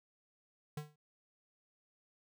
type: tone with exponential decay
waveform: square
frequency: 150 Hz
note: D3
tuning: 37 cents sharp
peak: -37 dBFS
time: 0.77-0.96 s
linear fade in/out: 5 ms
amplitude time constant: 41 ms
effects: none